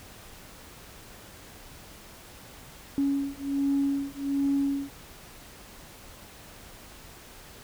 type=beating tone pair; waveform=sine; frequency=277.9 / 279.2 Hz; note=C#4 / C#4; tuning=+4 / +13 cents; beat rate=1.3 Hz; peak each=-27 dBFS; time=2.98-4.89 s; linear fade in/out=0 ms; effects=tanh soft clip ceiling -17 dBFS + pink hiss -48 dBFS RMS until 7.63 s